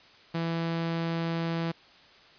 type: tone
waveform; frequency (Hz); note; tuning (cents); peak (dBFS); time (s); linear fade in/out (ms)
sawtooth; 166.2; E3; +15; -24; 0.34-1.72; 10
effects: white hiss -55 dBFS RMS until 2.38 s + resampled to 11025 Hz